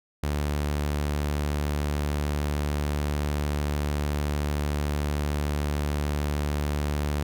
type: tone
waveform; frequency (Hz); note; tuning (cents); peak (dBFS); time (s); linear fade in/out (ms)
sawtooth; 73.42; D2; 0; -21; 0.23-7.23; 5
effects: none